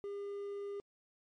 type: tone with quantisation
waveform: triangle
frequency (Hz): 403.2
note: G4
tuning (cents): +49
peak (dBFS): -37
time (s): 0.04-0.8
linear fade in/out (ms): 0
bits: 11
effects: MP3 48 kbps